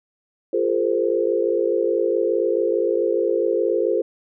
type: tone cluster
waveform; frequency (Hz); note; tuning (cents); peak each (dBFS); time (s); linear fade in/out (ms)
sine; 349 / 408.3 / 455.3 / 520; F4 / G#4 / A#4 / C5; -1 / -29 / -41 / -11; -23; 0.53-4.02; 5
effects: none